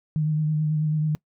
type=tone with vibrato; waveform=sine; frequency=153.7 Hz; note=D#3; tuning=21 cents flat; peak=-20 dBFS; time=0.16-1.15 s; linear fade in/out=0 ms; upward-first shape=triangle; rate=9.2 Hz; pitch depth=32 cents each way; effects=noise-tail reverb RT60 0.1 s tail -23 dB re dry